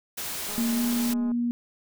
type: noise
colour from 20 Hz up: white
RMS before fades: -33 dBFS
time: 0.17-1.14 s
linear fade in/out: 10 ms
type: click train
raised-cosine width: 1 ms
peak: -30 dBFS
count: 173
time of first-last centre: 0.49-1.317 s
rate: 208 Hz
type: tone with pitch glide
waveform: sine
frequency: 233.1 to 239 Hz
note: A#3 to A#3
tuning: 0 to +43 cents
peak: -23 dBFS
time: 0.58-1.51 s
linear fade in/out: 0 ms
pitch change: +43 cents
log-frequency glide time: 0.73-0.81 s
effects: none